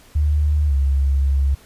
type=tone with pitch glide; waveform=sine; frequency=74.5 to 68.71 Hz; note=D2 to C#2; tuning=+25 to -15 cents; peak=-14 dBFS; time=0.15-1.55 s; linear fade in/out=10 ms; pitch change=-140 cents; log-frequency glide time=0.67-0.73 s; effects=pink hiss -49 dBFS RMS until 1.65 s + resampled to 32000 Hz